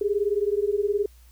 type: beating tone pair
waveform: sine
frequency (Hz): 400 / 419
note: G4 / G#4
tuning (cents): +35 / +15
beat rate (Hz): 19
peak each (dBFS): -24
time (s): 0.01-1.06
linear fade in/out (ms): 5
effects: added 60 Hz sine -49 dBFS peak until 1.31 s + white hiss -60 dBFS RMS until 1.31 s